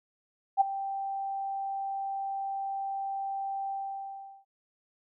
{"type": "tone with ADSR envelope", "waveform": "sine", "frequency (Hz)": 784, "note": "G5", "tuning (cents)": 0, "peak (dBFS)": -16, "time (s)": [0.57, 4.45], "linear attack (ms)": 39, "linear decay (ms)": 12, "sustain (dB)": -15, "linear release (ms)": 750, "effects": []}